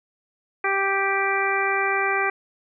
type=harmonic tone; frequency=392 Hz; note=G4; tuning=in tune; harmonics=1 / 2 / 3 / 4 / 5 / 6; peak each=-27 / -27 / -27 / -27 / -27 / -27 dBFS; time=0.64-2.3 s; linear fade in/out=5 ms; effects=none